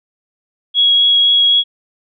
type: tone with vibrato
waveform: sine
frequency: 3322 Hz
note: G#7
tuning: in tune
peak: -8 dBFS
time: 0.74-1.64 s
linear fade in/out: 50 ms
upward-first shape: triangle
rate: 3.9 Hz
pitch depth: 9 cents each way
effects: none